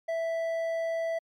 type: tone with hard clipping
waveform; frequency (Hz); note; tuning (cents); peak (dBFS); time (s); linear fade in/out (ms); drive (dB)
triangle; 659.3; E5; 0; -29; 0.08-1.19; 10; 9
effects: MP3 96 kbps